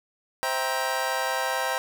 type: chord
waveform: 25% pulse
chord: C dominant seventh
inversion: none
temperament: just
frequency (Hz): 523.3 / 654.1 / 784.9 / 941.9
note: C5 / E5 / G5 / Bb5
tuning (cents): 0 / -14 / +2 / +18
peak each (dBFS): -27 / -29 / -27 / -27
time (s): 0.43-1.78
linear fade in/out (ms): 0
effects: none